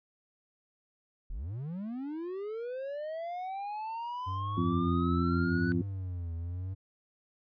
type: linear sweep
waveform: triangle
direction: up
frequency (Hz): 30.87 to 1497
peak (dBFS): -33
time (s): 1.3-5.72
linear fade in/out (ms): 0
type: tone with vibrato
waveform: triangle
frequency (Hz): 92.5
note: F#2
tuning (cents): 0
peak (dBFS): -32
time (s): 4.26-6.75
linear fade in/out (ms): 20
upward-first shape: triangle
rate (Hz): 0.84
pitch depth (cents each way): 200
type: harmonic tone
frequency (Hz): 86.4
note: F2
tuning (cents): -18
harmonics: 1 / 2 / 3 / 4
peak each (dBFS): -37 / -31 / -31 / -35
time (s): 4.57-5.82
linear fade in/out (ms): 5
effects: resampled to 11025 Hz